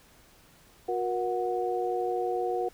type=tone cluster; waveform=sine; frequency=363.1 / 474.6 / 735 Hz; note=F#4 / A#4 / F#5; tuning=-33 / +31 / -12 cents; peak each=-31 dBFS; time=0.88-2.69 s; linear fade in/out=10 ms; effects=pink hiss -58 dBFS RMS until 2.73 s